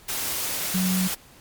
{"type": "tone in noise", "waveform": "sine", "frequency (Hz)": 185, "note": "F#3", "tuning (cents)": 0, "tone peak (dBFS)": -21, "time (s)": [0.74, 1.08], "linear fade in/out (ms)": 10, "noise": "white", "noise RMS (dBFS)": -28, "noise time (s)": [0.08, 1.15], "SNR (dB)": 4, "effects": ["pink hiss -51 dBFS RMS until 1.4 s", "MP3 96 kbps"]}